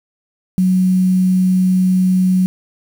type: tone with quantisation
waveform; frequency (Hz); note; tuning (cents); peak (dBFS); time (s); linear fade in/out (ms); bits
sine; 185; F#3; 0; -10; 0.58-2.46; 0; 6
effects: none